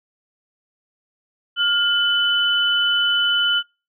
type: tone pair together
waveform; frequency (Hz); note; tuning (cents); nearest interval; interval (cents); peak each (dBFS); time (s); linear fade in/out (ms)
sine; 1414 / 3007; F6 / F#7; +21 / +27; octave + minor second; 1306; -20 / -17; 1.56-3.63; 50
effects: noise-tail reverb RT60 0.3 s tail -25 dB re dry